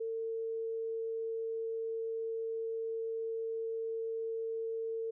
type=tone; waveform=sine; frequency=451.5 Hz; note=A4; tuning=45 cents sharp; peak=-34 dBFS; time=0-5.11 s; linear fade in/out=10 ms; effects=none